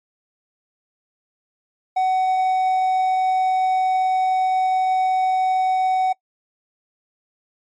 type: tone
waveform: triangle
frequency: 750 Hz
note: F#5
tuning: 23 cents sharp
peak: -14 dBFS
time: 1.96-6.13 s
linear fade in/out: 10 ms
effects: noise-tail reverb RT60 0.1 s tail -24 dB re dry + MP3 32 kbps